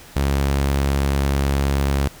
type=tone; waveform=sawtooth; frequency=69.3 Hz; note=C#2; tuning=in tune; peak=-13 dBFS; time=0.16-2.08 s; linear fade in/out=5 ms; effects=pink hiss -43 dBFS RMS until 2.2 s